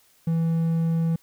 triangle tone, 164.6 Hz, E3, 2 cents flat, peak -18 dBFS, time 0.27-1.16 s, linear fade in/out 5 ms, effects white hiss -60 dBFS RMS until 1.22 s

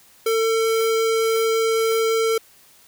square tone, 449.1 Hz, A4, 35 cents sharp, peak -18 dBFS, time 0.26-2.38 s, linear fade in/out 5 ms, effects white hiss -52 dBFS RMS until 2.87 s

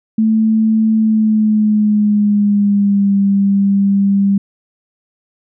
sine tone with pitch glide, 220 to 198.28 Hz, A3 to G3, 0 to +20 cents, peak -9 dBFS, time 0.18-4.38 s, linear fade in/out 5 ms, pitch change -180 cents, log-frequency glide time 0.95-3.16 s, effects none

